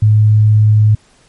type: tone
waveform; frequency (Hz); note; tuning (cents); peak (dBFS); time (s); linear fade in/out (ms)
sine; 107; A2; -48; -5; 0.02-0.95; 5
effects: pink hiss -50 dBFS RMS until 1.28 s + MP3 48 kbps